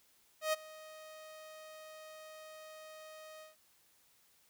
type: tone with ADSR envelope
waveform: sawtooth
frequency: 625 Hz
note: D#5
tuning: 8 cents sharp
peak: -25 dBFS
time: 0.41-3.56 s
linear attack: 120 ms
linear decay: 21 ms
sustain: -21 dB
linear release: 150 ms
effects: white hiss -69 dBFS RMS until 4.49 s